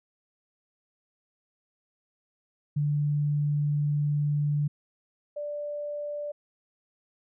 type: tone pair in turn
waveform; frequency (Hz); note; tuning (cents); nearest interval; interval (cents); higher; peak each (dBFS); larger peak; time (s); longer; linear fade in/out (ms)
sine; 146.83 / 587.3; D3 / D5; 0 / 0; 2 octaves; 2400; second; -23 / -31; first; 2.76-4.68 / 5.36-6.32; first; 10
effects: none